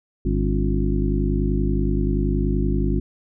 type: harmonic tone with a mistuned harmonic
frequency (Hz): 50.5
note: G#1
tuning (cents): -48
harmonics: 1 / 2 / 3 / 4 / 5 / 6 / 7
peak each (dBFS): -21 / -28 / -26 / -27 / -27 / -34 / -28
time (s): 0.25-3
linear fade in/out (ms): 5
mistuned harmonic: 5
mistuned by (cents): +120
effects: none

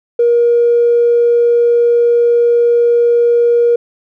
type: tone with tanh clipping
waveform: triangle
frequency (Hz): 474.1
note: A#4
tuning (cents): +29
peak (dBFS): -7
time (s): 0.19-3.76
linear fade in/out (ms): 5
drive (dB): 4
effects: none

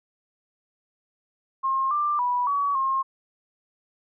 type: tone with pitch steps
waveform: sine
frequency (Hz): 1069 / 1185 / 981 / 1133 / 1070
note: C6 / D6 / B5 / C#6 / C6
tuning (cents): +37 / +15 / -12 / +37 / +38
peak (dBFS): -21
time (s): 1.63-3.03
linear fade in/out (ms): 20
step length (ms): 280
effects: none

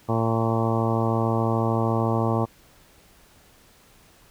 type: harmonic tone with a mistuned harmonic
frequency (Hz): 113.5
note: A#2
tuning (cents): -46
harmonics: 1 / 2 / 3 / 4 / 5 / 6 / 7 / 8 / 9 / 10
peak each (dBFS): -24 / -27 / -29 / -30 / -31 / -32 / -32 / -33 / -34 / -34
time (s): 0.08-2.46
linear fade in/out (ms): 20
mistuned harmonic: 9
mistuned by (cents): +27
effects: pink hiss -55 dBFS RMS until 4.3 s

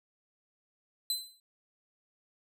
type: tone with exponential decay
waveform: sawtooth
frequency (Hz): 4046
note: B7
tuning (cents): +41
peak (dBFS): -24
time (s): 1.1-1.4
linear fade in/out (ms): 2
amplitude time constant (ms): 64
effects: none

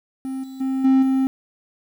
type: tone with level steps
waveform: triangle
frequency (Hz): 264.8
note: C4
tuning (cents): +21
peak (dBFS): -23 / -31 / -18 / -10 / -14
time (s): 0.25-1.27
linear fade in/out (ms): 0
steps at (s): 0.43 / 0.6 / 0.84 / 1.02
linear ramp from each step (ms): 10
effects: 8-bit

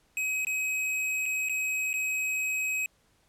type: tone with dropouts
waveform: square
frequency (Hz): 2538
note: D#7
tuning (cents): +34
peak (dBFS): -28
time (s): 0.17-2.86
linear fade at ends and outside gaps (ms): 1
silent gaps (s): 0.449-0.469 / 1.257-1.261 / 1.487-1.495 / 1.931-1.939
effects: pink hiss -67 dBFS RMS until 3.28 s + low-pass 12000 Hz 12 dB/octave

